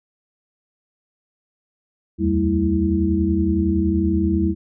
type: tone cluster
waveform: sine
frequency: 72.7 / 83.3 / 193 / 224 / 326.8 Hz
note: D2 / E2 / G3 / A3 / E4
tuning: -17 / +19 / -27 / +31 / -15 cents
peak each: -29 / -22 / -21 / -27 / -20 dBFS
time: 2.18-4.55 s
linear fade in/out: 50 ms
effects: none